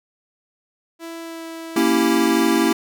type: tone with pitch glide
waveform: sawtooth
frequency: 331.6 to 328.2 Hz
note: E4 to E4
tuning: +10 to -8 cents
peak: -27 dBFS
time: 0.99-1.85 s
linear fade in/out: 50 ms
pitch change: -18 cents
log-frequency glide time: 1.21-1.45 s
type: chord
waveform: square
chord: A# diminished seventh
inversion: none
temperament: equal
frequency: 233.1 / 277.2 / 329.6 / 392 Hz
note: A#3 / C#4 / E4 / G4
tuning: 0 / 0 / 0 / 0 cents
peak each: -22 / -22 / -19 / -24 dBFS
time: 1.76-2.73 s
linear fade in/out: 5 ms
effects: none